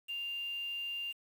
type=tone with quantisation; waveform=sine; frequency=2794 Hz; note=F7; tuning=in tune; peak=-36 dBFS; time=0.08-1.13 s; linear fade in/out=20 ms; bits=9; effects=none